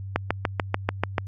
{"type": "click train", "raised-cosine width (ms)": 0.5, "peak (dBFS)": -6, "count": 8, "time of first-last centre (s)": [0.16, 1.182], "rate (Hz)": 6.85, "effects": ["added 97 Hz sine -32 dBFS peak until 1.27 s", "AAC 48 kbps"]}